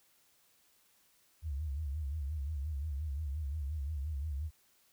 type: tone with vibrato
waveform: sine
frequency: 73.3 Hz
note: D2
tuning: 3 cents flat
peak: -34 dBFS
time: 1.42-4.51 s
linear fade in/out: 50 ms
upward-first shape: sine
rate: 5.7 Hz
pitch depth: 150 cents each way
effects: white hiss -69 dBFS RMS until 4.92 s